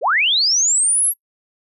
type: linear sweep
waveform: sine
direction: up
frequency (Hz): 370 to 11560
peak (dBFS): -13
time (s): 0.01-1.14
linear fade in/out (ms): 50
effects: noise-tail reverb RT60 0.1 s tail -25 dB re dry